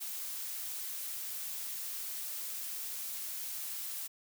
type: noise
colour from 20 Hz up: blue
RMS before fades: -40 dBFS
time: 0-4.08 s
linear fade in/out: 20 ms
effects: none